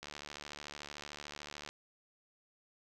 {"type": "click train", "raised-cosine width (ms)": 0.2, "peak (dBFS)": -27, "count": 123, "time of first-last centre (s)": [0.03, 1.69], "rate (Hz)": 73.5, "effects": []}